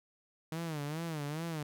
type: tone with vibrato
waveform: sawtooth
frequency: 155.56 Hz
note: D#3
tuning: in tune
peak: -32 dBFS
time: 0.52-1.63 s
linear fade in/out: 2 ms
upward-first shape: sine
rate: 2.4 Hz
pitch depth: 140 cents each way
effects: none